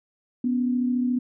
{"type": "tone pair together", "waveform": "sine", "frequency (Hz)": [246.9, 281], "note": ["B3", "C#4"], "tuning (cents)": [0, 24], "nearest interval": "major second", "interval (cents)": 224, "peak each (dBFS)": [-21, -31], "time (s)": [0.44, 1.19], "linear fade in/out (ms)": 5, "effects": []}